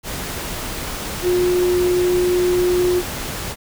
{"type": "tone in noise", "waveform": "sine", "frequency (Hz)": 358.8, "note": "F4", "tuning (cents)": 47, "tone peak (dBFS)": -14, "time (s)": [1.22, 3.03], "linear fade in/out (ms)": 50, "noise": "pink", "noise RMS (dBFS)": -27, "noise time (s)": [0.03, 3.56], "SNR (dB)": 10, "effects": []}